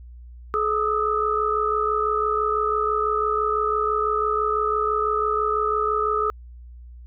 sine tone cluster, 426.8 / 1226 / 1292 Hz, G#4 / D#6 / E6, +47 / -26 / -35 cents, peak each -24 dBFS, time 0.54-6.3 s, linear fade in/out 0 ms, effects added 60 Hz sine -39 dBFS peak until 7.06 s

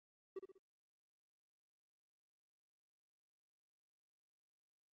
triangle tone with echo, 383.3 Hz, G4, 39 cents flat, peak -40 dBFS, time 0.36-0.39 s, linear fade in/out 5 ms, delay 64 ms, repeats 3, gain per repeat -7 dB, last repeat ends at 0.582 s, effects Opus 24 kbps

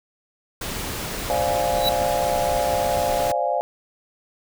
pink noise, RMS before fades -29 dBFS, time 0.61-3.32 s, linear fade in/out 5 ms
sine chord, D half-diminished seventh, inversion third, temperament equal, 523.3 / 587.3 / 698.5 / 830.6 Hz, C5 / D5 / F5 / Ab5, 0 / 0 / 0 / 0 cents, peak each -26 / -25 / -24 / -26 dBFS, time 1.3-3.61 s, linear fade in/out 0 ms
square tone with exponential growth, 3929 Hz, B7, 10 cents flat, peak -17 dBFS, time 1.74-1.89 s, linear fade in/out 5 ms, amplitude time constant 32 ms
effects none

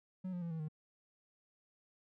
triangle tone with pitch steps, 185.5 / 177.12 / 169.12 / 161.49 / 154.19 Hz, F#3 / F3 / E3 / E3 / D#3, +5 / +25 / +45 / -35 / -15 cents, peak -36 dBFS, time 0.24-0.685 s, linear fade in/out 10 ms, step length 89 ms, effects none

